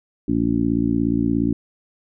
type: harmonic tone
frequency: 57 Hz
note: A#1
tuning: 38 cents flat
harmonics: 1 / 2 / 3 / 4 / 5 / 6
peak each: -30 / -27 / -28 / -22 / -20 / -28 dBFS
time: 0.28-1.53 s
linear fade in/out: 5 ms
effects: none